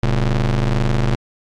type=ring-modulated tone; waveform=35% pulse; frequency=76.9 Hz; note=D#2; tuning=20 cents flat; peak=-10 dBFS; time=0.03-1.15 s; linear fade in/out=0 ms; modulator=49.5 Hz; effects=low-pass 5000 Hz 12 dB/octave + AAC 64 kbps